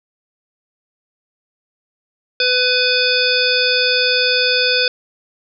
harmonic tone, 500 Hz, B4, 21 cents sharp, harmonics 1 / 3 / 5 / 7 / 9 / 10, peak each -20 / -20 / -20 / -20 / -20 / -20 dBFS, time 2.4-4.88 s, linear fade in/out 2 ms, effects none

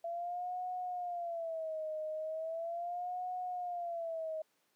sine tone with vibrato, 673 Hz, E5, 36 cents sharp, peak -36 dBFS, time 0.04-4.42 s, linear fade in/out 5 ms, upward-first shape sine, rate 0.38 Hz, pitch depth 140 cents each way, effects pink hiss -75 dBFS RMS until 4.75 s + high-pass 300 Hz 12 dB/octave

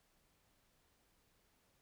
silence, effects pink hiss -75 dBFS RMS until 1.81 s

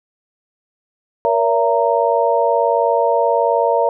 sine tone cluster, 471.3 / 570 / 670 / 927 Hz, A#4 / C#5 / E5 / A#5, +19 / +48 / +28 / -10 cents, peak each -18 dBFS, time 1.25-3.89 s, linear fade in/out 0 ms, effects none

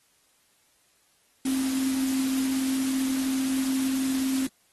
sine tone in noise, 264.6 Hz, C4, 20 cents sharp, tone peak -24 dBFS, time 1.45-4.47 s, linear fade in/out 5 ms, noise white, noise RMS -35 dBFS, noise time 1.45-4.47 s, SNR +8 dB, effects white hiss -65 dBFS RMS until 4.72 s + AAC 32 kbps

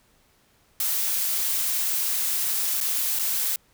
blue noise with dropouts, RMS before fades -25 dBFS, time 0.8-3.56 s, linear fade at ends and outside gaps 2 ms, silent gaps 2.804-2.81 / 3.19-3.194 s, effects pink hiss -62 dBFS RMS until 3.73 s

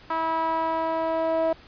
sawtooth tone with band-pass filter sweep, 324.7 Hz, E4, 26 cents flat, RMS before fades -25 dBFS, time 0.1-1.53 s, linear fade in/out 5 ms, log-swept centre 1100 to 670 Hz, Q 3.7, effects pink hiss -50 dBFS RMS until 1.67 s + resampled to 11025 Hz

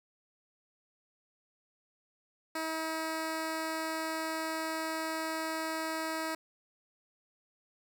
10% pulse tone, 320 Hz, D#4, 49 cents sharp, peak -25 dBFS, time 2.55-6.35 s, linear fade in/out 5 ms, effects none

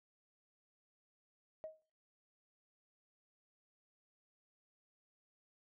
sine tone with exponential decay, 630 Hz, D#5, 21 cents sharp, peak -39 dBFS, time 1.64-1.82 s, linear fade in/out 0 ms, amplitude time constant 37 ms, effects noise-tail reverb RT60 0.4 s tail -21 dB re dry + tanh soft clip ceiling -36 dBFS

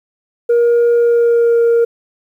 sine tone with pitch glide, 473.1 to 466.6 Hz, A#4 to A#4, +26 to +2 cents, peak -6 dBFS, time 0.49-1.85 s, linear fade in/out 10 ms, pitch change -24 cents, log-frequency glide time 0.93-1.62 s, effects tanh soft clip ceiling -7 dBFS + 8-bit

